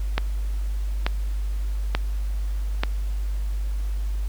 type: click train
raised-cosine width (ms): 0.3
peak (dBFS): -6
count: 4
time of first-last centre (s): 0.18-2.835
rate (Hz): 1.13
effects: added 50 Hz sine -23 dBFS peak until 4.28 s + pink hiss -48 dBFS RMS until 4.28 s